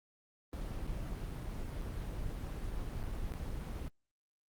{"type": "noise with dropouts", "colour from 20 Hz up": "brown", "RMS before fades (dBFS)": -39, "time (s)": [0.53, 3.88], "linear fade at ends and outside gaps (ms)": 0, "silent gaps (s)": [[0.869, 0.874], [1.814, 1.82], [3.029, 3.038], [3.321, 3.338]], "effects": ["Opus 24 kbps"]}